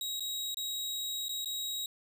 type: tone with dropouts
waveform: sawtooth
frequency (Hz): 3816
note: A#7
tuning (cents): +40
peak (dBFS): -31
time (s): 0.01-1.86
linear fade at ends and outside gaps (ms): 2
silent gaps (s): 0.197-0.205 / 0.545-0.57 / 1.284-1.292 / 1.447-1.457
effects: none

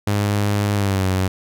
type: tone with pitch glide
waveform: sawtooth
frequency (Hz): 102.5 to 93.99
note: G#2 to F#2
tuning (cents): -22 to +28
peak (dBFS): -13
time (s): 0.07-1.28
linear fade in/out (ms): 5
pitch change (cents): -150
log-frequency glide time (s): 0.74-1.06
effects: none

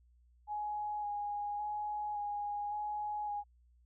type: tone with vibrato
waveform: sine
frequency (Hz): 830.6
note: G#5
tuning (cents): 0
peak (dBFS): -35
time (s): 0.47-3.44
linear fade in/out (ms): 50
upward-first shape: square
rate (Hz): 0.89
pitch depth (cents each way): 14
effects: added 60 Hz sine -63 dBFS peak until 3.85 s

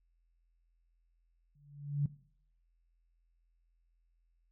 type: tone with exponential growth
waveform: sine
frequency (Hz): 143.7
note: D3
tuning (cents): -37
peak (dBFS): -25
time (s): 1.55-2.06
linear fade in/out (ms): 5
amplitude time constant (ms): 110
effects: noise-tail reverb RT60 0.6 s tail -19 dB re dry + added 42 Hz sine -70 dBFS peak until 4.51 s

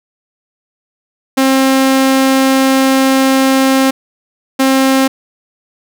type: tone pair in turn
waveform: sawtooth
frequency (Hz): 266.4 / 266.4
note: C4 / C4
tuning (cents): +31 / +31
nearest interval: unison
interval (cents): 0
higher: neither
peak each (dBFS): -4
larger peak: neither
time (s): 1.37-3.91 / 4.59-5.08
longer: first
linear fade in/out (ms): 10
effects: none

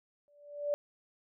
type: tone with exponential growth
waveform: sine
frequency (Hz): 582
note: D5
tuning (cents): -16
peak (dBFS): -26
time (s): 0.28-0.74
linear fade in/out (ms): 0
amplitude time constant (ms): 100
effects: none

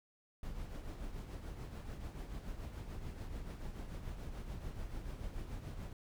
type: noise with tremolo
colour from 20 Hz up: brown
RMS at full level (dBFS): -42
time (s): 0.43-5.93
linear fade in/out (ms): 2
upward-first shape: triangle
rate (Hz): 6.9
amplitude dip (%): 55
effects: none

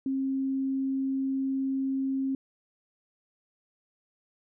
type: tone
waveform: sine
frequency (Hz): 268.1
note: C4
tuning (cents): +42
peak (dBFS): -26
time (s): 0.06-2.35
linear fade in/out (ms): 2
effects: none

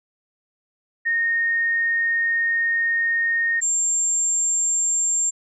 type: tone pair in turn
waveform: sine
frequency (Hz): 1848 / 7376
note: A#6 / A#8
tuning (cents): -16 / -19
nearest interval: 2 octaves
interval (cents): 2397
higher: second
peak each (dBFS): -18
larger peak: neither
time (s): 1.05-3.61 / 3.61-5.31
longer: first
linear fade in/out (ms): 20
effects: none

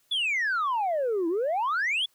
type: exponential two-way sweep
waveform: sine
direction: down then up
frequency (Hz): 3520 to 320.9 to 3520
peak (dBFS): -22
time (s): 0.11-2.06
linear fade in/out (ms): 10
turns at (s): 1.28
effects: tanh soft clip ceiling -22 dBFS + white hiss -67 dBFS RMS until 2.14 s

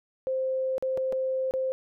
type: tone with dropouts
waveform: sine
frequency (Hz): 523.3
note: C5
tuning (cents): 0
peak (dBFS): -25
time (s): 0.27-1.72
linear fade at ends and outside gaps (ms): 0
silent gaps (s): 0.781-0.825 / 0.974-0.978 / 1.124-1.129 / 1.51-1.538
effects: none

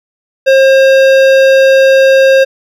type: tone with hard clipping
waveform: sine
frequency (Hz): 535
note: C5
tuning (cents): +38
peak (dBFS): -5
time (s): 0.46-2.45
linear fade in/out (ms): 20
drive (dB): 14
effects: none

